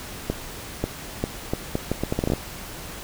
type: accelerating click train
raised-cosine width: 2 ms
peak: -9 dBFS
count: 14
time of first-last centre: 0.3-2.335 s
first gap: 540 ms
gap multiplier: 0.74
effects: pink hiss -37 dBFS RMS until 3.03 s